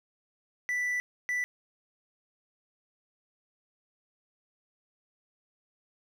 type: tone bursts at uneven times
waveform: triangle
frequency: 1975.5 Hz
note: B6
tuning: in tune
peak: -26 dBFS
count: 2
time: 0.69-1 / 1.29-1.44 s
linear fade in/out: 0 ms
effects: none